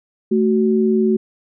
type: tone pair together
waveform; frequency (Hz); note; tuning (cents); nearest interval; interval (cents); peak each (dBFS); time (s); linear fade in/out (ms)
sine; 220 / 373.8; A3 / F#4; 0 / +18; major sixth; 918; -15 / -16; 0.31-1.17; 10
effects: none